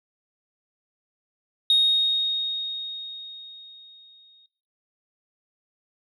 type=tone with exponential decay; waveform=sine; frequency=3729 Hz; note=A#7; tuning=in tune; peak=-13 dBFS; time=1.7-4.46 s; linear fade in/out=2 ms; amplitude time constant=600 ms; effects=noise-tail reverb RT60 0.5 s tail -22 dB re dry + tanh soft clip ceiling -12 dBFS